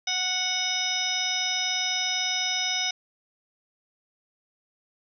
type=harmonic tone; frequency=738 Hz; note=F#5; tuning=5 cents flat; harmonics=1 / 2 / 3 / 4 / 5 / 7 / 8; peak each=-36 / -38 / -31 / -34 / -30 / -30 / -33 dBFS; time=0.07-2.91 s; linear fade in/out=5 ms; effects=none